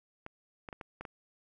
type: clicks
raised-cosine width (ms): 0.5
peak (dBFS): -27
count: 6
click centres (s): 0.264 / 0.688 / 0.728 / 0.812 / 1.01 / 1.052
effects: none